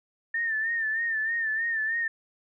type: tone with vibrato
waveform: sine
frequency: 1800 Hz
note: A6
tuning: 39 cents sharp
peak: -25 dBFS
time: 0.34-2.08 s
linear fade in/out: 5 ms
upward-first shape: sine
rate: 3.2 Hz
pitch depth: 62 cents each way
effects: none